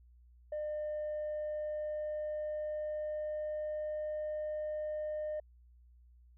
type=tone with pitch glide; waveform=sine; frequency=604 to 609.3 Hz; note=D5 to D#5; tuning=+48 to -36 cents; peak=-33 dBFS; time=0.52-5.4 s; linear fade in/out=5 ms; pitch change=+16 cents; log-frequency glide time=0.65-4.13 s; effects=tanh soft clip ceiling -33 dBFS + added 60 Hz sine -58 dBFS peak until 6.37 s